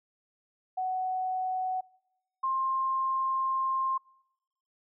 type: tone pair in turn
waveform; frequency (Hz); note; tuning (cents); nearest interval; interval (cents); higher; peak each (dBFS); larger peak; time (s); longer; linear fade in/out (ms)
sine; 745 / 1058.5; F#5 / C6; +12 / +20; tritone; 608; second; -28 / -26; second; 0.77-1.81 / 2.43-3.98; second; 10
effects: noise-tail reverb RT60 0.9 s tail -25 dB re dry